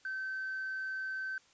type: tone with hard clipping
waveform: triangle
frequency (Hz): 1541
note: G6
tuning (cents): -30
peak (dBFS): -35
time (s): 0.05-1.38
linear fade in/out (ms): 2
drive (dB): 2
effects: white hiss -65 dBFS RMS until 1.53 s + resampled to 16000 Hz